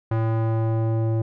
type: tone with low-pass filter sweep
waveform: square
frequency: 112.3 Hz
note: A2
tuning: 36 cents sharp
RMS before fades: -22 dBFS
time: 0.11-1.22 s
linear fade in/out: 5 ms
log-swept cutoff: 1300 to 530 Hz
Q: 1
effects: none